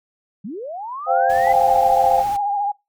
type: linear sweep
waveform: sine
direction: up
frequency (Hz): 169.9 to 2046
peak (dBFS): -27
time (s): 0.44-1.53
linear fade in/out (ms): 10
type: chord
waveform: sine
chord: C suspended fourth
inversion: none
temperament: equal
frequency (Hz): 523.3 / 698.5 / 784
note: C5 / F5 / G5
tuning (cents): 0 / 0 / 0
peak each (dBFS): -21 / -18 / -17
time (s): 1.06-2.24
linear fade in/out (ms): 50
type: noise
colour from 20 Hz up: pink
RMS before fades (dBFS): -37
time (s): 1.29-2.37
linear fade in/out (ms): 10
type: tone with vibrato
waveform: sine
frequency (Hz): 812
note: G#5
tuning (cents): -39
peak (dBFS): -18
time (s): 1.46-2.72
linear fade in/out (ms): 10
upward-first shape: triangle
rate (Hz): 14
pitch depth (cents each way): 54
effects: noise-tail reverb RT60 0.2 s tail -21 dB re dry